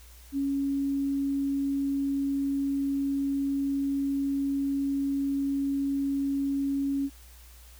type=tone; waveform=sine; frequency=277.2 Hz; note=C#4; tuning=in tune; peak=-25 dBFS; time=0.32-7.1 s; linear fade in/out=50 ms; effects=added 60 Hz sine -49 dBFS peak until 7.79 s + white hiss -55 dBFS RMS until 7.79 s